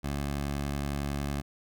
15% pulse tone, 70.9 Hz, C#2, 40 cents sharp, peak -24 dBFS, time 0.03-1.42 s, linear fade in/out 20 ms, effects none

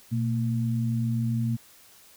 sine tone pair together, 120.3 / 227.6 Hz, B2 / A#3, -45 / -41 cents, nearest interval major seventh, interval 1104 cents, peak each -25 / -28 dBFS, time 0.11-1.57 s, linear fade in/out 20 ms, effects white hiss -54 dBFS RMS until 2.16 s

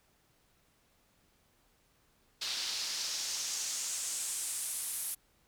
pink noise with band-pass filter sweep, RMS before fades -37 dBFS, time 2.41-5.15 s, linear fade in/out 10 ms, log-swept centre 4200 to 11000 Hz, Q 2.3, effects pink hiss -70 dBFS RMS until 5.47 s

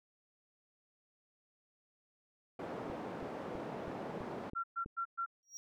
white band-pass noise, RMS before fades -43 dBFS, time 2.59-4.5 s, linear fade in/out 5 ms, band 160 to 600 Hz, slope 12 dB/octave
click train, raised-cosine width 3 ms, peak -33 dBFS, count 7, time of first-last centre 2.9-4.861 s, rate 3.06 Hz
sine tone bursts, 1366 Hz, F6, 39 cents flat, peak -34 dBFS, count 4, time 4.55-5.262 s, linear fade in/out 20 ms, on 88 ms, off 120 ms
triangle tone with exponential growth, 5670 Hz, F8, 25 cents sharp, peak -40 dBFS, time 5.43-5.57 s, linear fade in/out 0 ms, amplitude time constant 29 ms
effects none

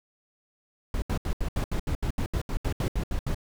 brown noise bursts, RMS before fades -27 dBFS, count 16, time 0.94-3.346 s, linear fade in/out 2 ms, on 81 ms, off 74 ms, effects none

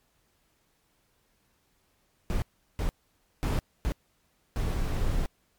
brown noise bursts at uneven times, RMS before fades -27 dBFS, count 5, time 2.3-2.42 / 2.79-2.89 / 3.43-3.59 / 3.85-3.92 / 4.56-5.26 s, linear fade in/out 0 ms, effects pink hiss -70 dBFS RMS until 5.58 s + MP3 96 kbps

